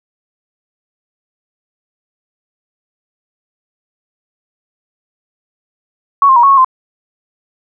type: tone with pitch steps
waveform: sine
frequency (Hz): 1115 / 1057 / 952 / 1104 / 1097 / 1039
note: C#6 / C6 / A#5 / C#6 / C#6 / C6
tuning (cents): +10 / +17 / +36 / -7 / -18 / -12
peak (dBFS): -4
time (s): 6.22-6.646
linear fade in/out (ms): 2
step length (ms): 71
effects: none